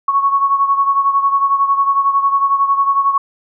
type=beating tone pair; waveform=sine; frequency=1106 / 1117 Hz; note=C#6 / C#6; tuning=-4 / +13 cents; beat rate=11 Hz; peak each=-12 / -18 dBFS; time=0.08-3.18 s; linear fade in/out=5 ms; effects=none